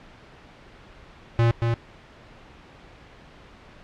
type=tone with echo; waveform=square; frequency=116.54 Hz; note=A#2; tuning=in tune; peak=-17 dBFS; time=1.39-1.51 s; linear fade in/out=0 ms; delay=230 ms; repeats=1; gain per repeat=-4 dB; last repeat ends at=1.74 s; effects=pink hiss -48 dBFS RMS until 3.83 s + low-pass 3000 Hz 12 dB/octave